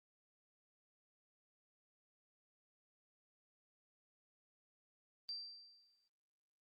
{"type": "tone with exponential decay", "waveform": "sine", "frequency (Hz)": 4695, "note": "D8", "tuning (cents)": -1, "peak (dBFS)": -40, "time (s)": [5.29, 6.08], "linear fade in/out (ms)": 0, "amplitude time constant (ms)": 170, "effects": ["Opus 32 kbps"]}